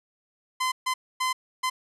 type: tone bursts at uneven times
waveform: sawtooth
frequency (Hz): 1028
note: C6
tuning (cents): -31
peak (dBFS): -20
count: 4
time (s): 0.6-0.72 / 0.86-0.94 / 1.2-1.33 / 1.63-1.7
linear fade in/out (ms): 10
effects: low-pass 11000 Hz 12 dB/octave